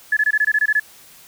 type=tone bursts; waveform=sine; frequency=1713 Hz; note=A6; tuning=47 cents flat; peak=-13 dBFS; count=10; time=0.12-0.798 s; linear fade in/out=5 ms; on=48 ms; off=22 ms; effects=white hiss -46 dBFS RMS until 1.27 s